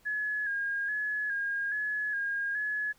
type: tone with vibrato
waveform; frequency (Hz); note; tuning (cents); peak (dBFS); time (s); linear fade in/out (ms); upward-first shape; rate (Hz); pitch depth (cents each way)
sine; 1661.2; G#6; 0; -29; 0.05-2.93; 20; square; 1.2; 39
effects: pink hiss -64 dBFS RMS until 2.98 s